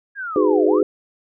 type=linear two-way sweep; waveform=sine; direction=down then up; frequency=1661.2 to 560 to 1402 Hz; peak=-25 dBFS; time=0.15-0.82 s; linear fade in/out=50 ms; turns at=0.66 s
type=chord; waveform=sine; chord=G# minor seventh; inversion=second; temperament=equal with one note detuned; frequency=311.1 / 370 / 415.3 / 503.1 Hz; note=D#4 / F#4 / G#4 / B4; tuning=0 / 0 / 0 / +32 cents; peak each=-19 / -19 / -17 / -21 dBFS; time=0.36-0.83 s; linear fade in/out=2 ms
effects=none